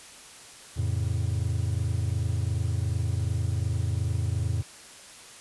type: chord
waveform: triangle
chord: F augmented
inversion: none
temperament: equal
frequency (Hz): 87.31 / 110 / 138.59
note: F2 / A2 / C#3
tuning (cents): 0 / 0 / 0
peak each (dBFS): -26 / -26 / -32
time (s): 0.76-4.63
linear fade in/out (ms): 20
effects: white hiss -47 dBFS RMS until 5.4 s + resampled to 24000 Hz